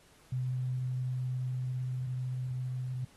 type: tone with level ramp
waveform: sine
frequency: 127.3 Hz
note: C3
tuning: 47 cents flat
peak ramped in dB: -30 to -33 dBFS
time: 0.32-3.05 s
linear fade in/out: 5 ms
effects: pink hiss -62 dBFS RMS until 3.16 s + AAC 32 kbps